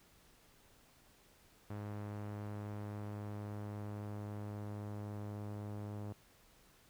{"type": "tone with low-pass filter sweep", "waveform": "sawtooth", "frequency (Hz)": 103.7, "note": "G#2", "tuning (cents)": -2, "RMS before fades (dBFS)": -44, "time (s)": [1.7, 6.13], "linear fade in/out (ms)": 5, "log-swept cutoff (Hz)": [1600, 940], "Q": 0.72, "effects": ["pink hiss -66 dBFS RMS until 6.89 s"]}